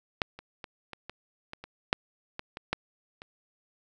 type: clicks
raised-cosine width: 0.3 ms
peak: -9 / -27 / -23 / -24 / -23 / -23 / -26 / -6 / -19 / -22 / -11 / -27 dBFS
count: 12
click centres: 0.218 / 0.39 / 0.642 / 0.933 / 1.096 / 1.534 / 1.64 / 1.929 / 2.394 / 2.571 / 2.73 / 3.219 s
effects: none